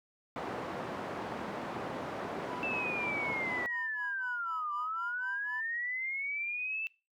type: band-pass noise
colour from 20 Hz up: white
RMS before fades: -39 dBFS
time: 0.36-3.66 s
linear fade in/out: 0 ms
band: 140 to 910 Hz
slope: 12 dB/octave
type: tone with tremolo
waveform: triangle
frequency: 987.8 Hz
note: B5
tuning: in tune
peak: -39 dBFS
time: 2.48-5.61 s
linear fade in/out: 10 ms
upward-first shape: sine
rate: 4 Hz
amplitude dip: 95%
type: linear two-way sweep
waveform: sine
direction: down then up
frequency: 2664 to 1171 to 2664 Hz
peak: -33 dBFS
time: 2.63-6.87 s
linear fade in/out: 0 ms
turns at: 4.73 s
effects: noise-tail reverb RT60 0.3 s tail -22 dB re dry